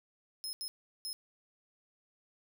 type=tone bursts at uneven times; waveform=sawtooth; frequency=5150 Hz; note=E8; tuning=41 cents flat; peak=-35 dBFS; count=3; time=0.44-0.53 / 0.61-0.68 / 1.05-1.13 s; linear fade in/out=0 ms; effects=none